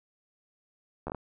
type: slowing click train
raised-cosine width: 1 ms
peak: -21 dBFS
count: 5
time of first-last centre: 1.07-1.147 s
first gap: 12 ms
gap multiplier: 1.33
effects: none